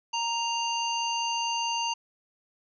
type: harmonic tone with a mistuned harmonic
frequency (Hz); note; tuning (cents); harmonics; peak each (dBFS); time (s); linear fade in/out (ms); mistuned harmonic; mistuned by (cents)
932.3; A#5; 0; 1 / 3 / 5 / 7; -29 / -31 / -37 / -37; 0.13-1.94; 10; 7; -70
effects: none